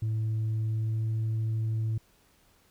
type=tone with pitch glide; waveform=sine; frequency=110 to 110.89 Hz; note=A2 to A2; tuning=0 to +14 cents; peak=-24 dBFS; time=0.02-1.98 s; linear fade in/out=5 ms; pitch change=+14 cents; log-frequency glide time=0.67-1.06 s; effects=tanh soft clip ceiling -25 dBFS + pink hiss -64 dBFS RMS until 2.7 s